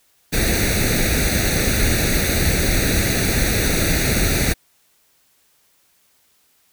pink noise with comb filter, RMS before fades -18 dBFS, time 0.32-4.54 s, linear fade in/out 20 ms, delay 0.48 ms, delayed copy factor +0.85, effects white hiss -60 dBFS RMS until 6.72 s

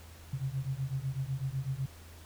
sine beating tone pair, 130.1 / 138.1 Hz, C3 / C#3, -9 / -6 cents, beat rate 8 Hz, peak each -35 / -35 dBFS, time 0.33-1.86 s, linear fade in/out 5 ms, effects added 82 Hz sine -50 dBFS peak until 2.25 s + pink hiss -55 dBFS RMS until 2.25 s

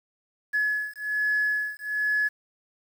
sine beating tone pair, 1700 / 1701.2 Hz, G#6 / G#6, +40 / +41 cents, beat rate 1.2 Hz, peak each -26 dBFS, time 0.53-2.29 s, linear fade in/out 20 ms, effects tanh soft clip ceiling -17 dBFS + 8-bit

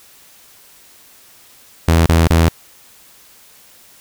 sawtooth tone bursts, 82.4 Hz, E2, in tune, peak -5 dBFS, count 3, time 1.88-2.484 s, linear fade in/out 0 ms, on 180 ms, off 32 ms, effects white hiss -46 dBFS RMS until 4 s

